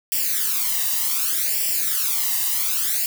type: noise with flanger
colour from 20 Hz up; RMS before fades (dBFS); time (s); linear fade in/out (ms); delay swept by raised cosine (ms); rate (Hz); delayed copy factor
blue; -22; 0.12-3.06; 0; 0.38 to 1.06; 0.66; +0.85
effects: none